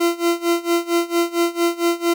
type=tone with tremolo; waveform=40% pulse; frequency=341.4 Hz; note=F4; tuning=39 cents flat; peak=-13 dBFS; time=0-2.14 s; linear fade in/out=10 ms; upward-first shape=sine; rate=4.4 Hz; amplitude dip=90%; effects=none